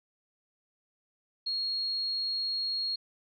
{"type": "tone", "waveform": "sine", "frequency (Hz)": 4289, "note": "C8", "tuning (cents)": 42, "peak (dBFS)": -29, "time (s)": [1.46, 2.96], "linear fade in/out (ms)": 10, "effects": []}